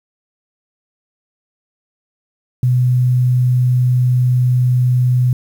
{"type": "tone", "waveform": "sine", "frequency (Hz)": 125.2, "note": "B2", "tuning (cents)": 24, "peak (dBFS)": -10, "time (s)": [2.63, 5.33], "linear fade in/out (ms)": 2, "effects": ["7-bit"]}